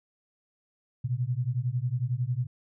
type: beating tone pair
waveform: sine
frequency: 118.7 / 129.7 Hz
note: A#2 / C3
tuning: +32 / -15 cents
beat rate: 11 Hz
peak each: -29 / -29 dBFS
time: 1.04-2.47 s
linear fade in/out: 10 ms
effects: none